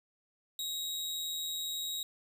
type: tone with amplitude modulation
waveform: sawtooth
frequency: 3802 Hz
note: A#7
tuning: 33 cents sharp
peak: -30 dBFS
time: 0.59-2.03 s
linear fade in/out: 2 ms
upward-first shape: sine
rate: 161 Hz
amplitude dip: 40%
effects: none